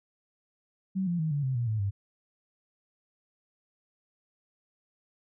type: tone with pitch steps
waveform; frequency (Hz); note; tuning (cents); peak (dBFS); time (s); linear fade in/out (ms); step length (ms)
sine; 190 / 173.23 / 157.94 / 143.99 / 131.28 / 119.69 / 109.13 / 99.49; F#3 / F3 / D#3 / D3 / C3 / A#2 / A2 / G2; +46 / -14 / +26 / -34 / +6 / +46 / -14 / +26; -26; 0.95-1.91; 20; 120
effects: none